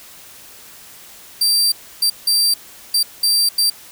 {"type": "tone bursts at uneven times", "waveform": "sawtooth", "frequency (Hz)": 4699, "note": "D8", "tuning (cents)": 0, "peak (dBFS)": -10, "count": 6, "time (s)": [[1.41, 1.72], [2.02, 2.1], [2.27, 2.54], [2.94, 3.03], [3.23, 3.49], [3.58, 3.7]], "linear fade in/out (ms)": 5, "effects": ["white hiss -41 dBFS RMS until 3.91 s"]}